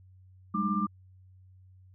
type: tone cluster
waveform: sine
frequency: 193 / 209.8 / 304.3 / 1190 Hz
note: G3 / G#3 / D#4 / D6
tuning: -27 / +18 / -38 / +22 cents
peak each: -31 / -31 / -38 / -30 dBFS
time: 0.54-0.87 s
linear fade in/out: 10 ms
effects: added 93 Hz sine -53 dBFS peak until 1.94 s